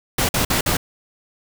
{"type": "noise bursts", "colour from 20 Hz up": "pink", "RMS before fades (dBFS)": -19, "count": 4, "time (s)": [0.18, 0.77], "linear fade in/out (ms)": 5, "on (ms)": 110, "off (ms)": 50, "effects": []}